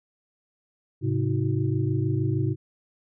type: tone cluster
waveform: sine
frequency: 107 / 133.5 / 317.1 / 369.2 Hz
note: A2 / C3 / D#4 / F#4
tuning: -48 / +35 / +33 / -4 cents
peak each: -26 / -25 / -30 / -33 dBFS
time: 1.01-2.56 s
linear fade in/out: 50 ms
effects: none